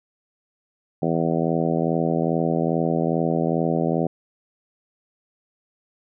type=harmonic tone; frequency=82.41 Hz; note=E2; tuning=in tune; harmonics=2 / 3 / 4 / 5 / 6 / 7 / 8 / 9; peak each=-24 / -26 / -27 / -28 / -29 / -29 / -30 / -31 dBFS; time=1.02-4.07 s; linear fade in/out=5 ms; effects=none